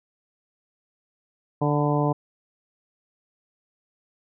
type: harmonic tone with a mistuned harmonic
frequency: 147.1 Hz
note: D3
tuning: 3 cents sharp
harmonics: 1 / 2 / 3 / 4 / 5 / 6 / 7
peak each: -23 / -26 / -28 / -29 / -30 / -31 / -31 dBFS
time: 1.61-2.13 s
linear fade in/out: 10 ms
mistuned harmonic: 7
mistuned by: -36 cents
effects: none